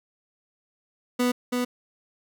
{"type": "tone with echo", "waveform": "30% pulse", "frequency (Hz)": 246.9, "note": "B3", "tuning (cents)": 0, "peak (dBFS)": -18, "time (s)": [1.19, 1.32], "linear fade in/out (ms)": 10, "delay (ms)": 330, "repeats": 1, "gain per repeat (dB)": -3, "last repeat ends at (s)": 1.65, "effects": []}